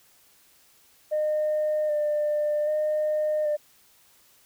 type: tone with vibrato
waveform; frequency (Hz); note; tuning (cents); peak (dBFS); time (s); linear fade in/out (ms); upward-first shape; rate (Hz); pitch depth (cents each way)
sine; 604; D5; +48; -21; 1.11-3.57; 20; square; 0.64; 18
effects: tanh soft clip ceiling -19 dBFS + white hiss -59 dBFS RMS until 4.45 s